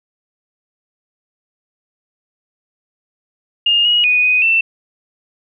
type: tone with pitch steps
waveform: sine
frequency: 2831 / 2895 / 2477 / 2495 / 2677 Hz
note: F7 / F#7 / D#7 / D#7 / E7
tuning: +23 / -38 / -8 / +4 / +26 cents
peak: -10 dBFS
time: 3.66-4.61 s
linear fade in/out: 5 ms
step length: 190 ms
effects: none